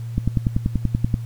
click train, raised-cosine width 5 ms, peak -6 dBFS, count 11, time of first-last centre 0.18-1.142 s, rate 10.4 Hz, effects added 116 Hz sine -27 dBFS peak until 1.25 s + pink hiss -51 dBFS RMS until 1.25 s

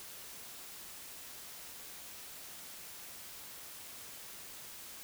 silence, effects white hiss -49 dBFS RMS until 5.03 s

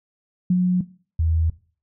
sine tone pair in turn, 181 / 81.09 Hz, F#3 / E2, -38 / -28 cents, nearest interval octave + major second, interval 1390 cents, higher first, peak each -14 / -17 dBFS, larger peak first, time 0.5-0.81 / 1.19-1.5 s, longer neither, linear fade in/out 5 ms, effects noise-tail reverb RT60 0.4 s tail -18 dB re dry

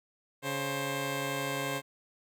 10% pulse tone pair together, 140 / 528.6 Hz, C#3 / C5, +18 / +18 cents, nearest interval octave + major seventh, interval 2300 cents, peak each -26 dBFS, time 0.42-1.82 s, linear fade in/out 50 ms, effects none

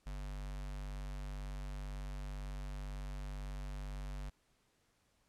square tone with notch filter, 49 Hz, G1, in tune, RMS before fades -43 dBFS, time 0.06-4.3 s, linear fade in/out 10 ms, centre 370 Hz, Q 1.6, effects pink hiss -75 dBFS RMS until 5.28 s + low-pass 11000 Hz 12 dB/octave

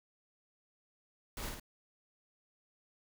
pink noise with echo, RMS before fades -42 dBFS, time 1.37-1.49 s, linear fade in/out 2 ms, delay 54 ms, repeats 2, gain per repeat -3 dB, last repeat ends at 1.598 s, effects none

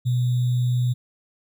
sine tone with sample-and-hold, 123.47 Hz, B2, in tune, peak -18 dBFS, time 0.05-0.94 s, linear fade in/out 20 ms, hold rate 3675 Hz, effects none

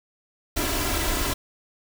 pink noise with comb filter, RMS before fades -25 dBFS, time 0.56-1.34 s, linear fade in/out 10 ms, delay 3 ms, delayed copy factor +0.65, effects none

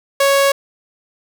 sawtooth tone, 554.4 Hz, C#5, in tune, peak -7 dBFS, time 0.2-0.52 s, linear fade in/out 5 ms, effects none

